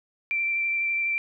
sine tone with vibrato, 2349 Hz, D7, in tune, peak -23 dBFS, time 0.31-1.18 s, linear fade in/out 0 ms, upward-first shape sine, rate 12 Hz, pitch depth 11 cents each way, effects none

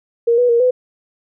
sine tone with pitch steps, 467.8 / 489.9 / 469.1 / 503 Hz, A#4 / B4 / A#4 / B4, +6 / -14 / +11 / +32 cents, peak -10 dBFS, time 0.27-0.71 s, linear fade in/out 10 ms, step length 110 ms, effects none

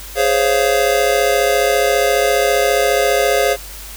square chord, Db major seventh, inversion second, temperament just, 415.8 / 519.7 / 554.4 / 693 Hz, Ab4 / C5 / Db5 / F5, +2 / -12 / 0 / -14 cents, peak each -19 dBFS, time 0.15-3.57 s, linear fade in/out 50 ms, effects added 50 Hz sine -34 dBFS peak until 3.96 s + white hiss -34 dBFS RMS until 3.96 s

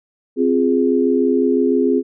sine chord, F minor, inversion second, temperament equal, 261.6 / 349.2 / 415.3 Hz, C4 / F4 / Ab4, 0 / 0 / 0 cents, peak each -16 / -19 / -17 dBFS, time 0.36-2.03 s, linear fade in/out 50 ms, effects none

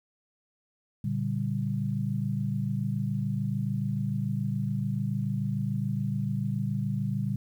sine chord, G minor, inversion first, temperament equal with one note detuned, 116.54 / 143.48 / 196 Hz, Bb2 / D3 / G3, 0 / -40 / 0 cents, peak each -31 dBFS, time 1.04-7.36 s, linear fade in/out 5 ms, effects 10-bit

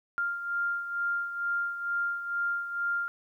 sine beating tone pair, 1396.9 / 1399.1 Hz, F6 / F6, 0 / +3 cents, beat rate 2.2 Hz, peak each -29 / -36 dBFS, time 0.18-3.08 s, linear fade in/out 0 ms, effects 11-bit

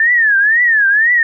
sine tone with vibrato, 1760 Hz, A6, in tune, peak -8 dBFS, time 0-1.23 s, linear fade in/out 2 ms, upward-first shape triangle, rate 2 Hz, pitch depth 210 cents each way, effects none

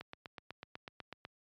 click train, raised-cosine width 0.3 ms, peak -28 dBFS, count 11, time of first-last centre 0.01-1.251 s, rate 8.06 Hz, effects high-pass 80 Hz 12 dB/octave + MP3 96 kbps

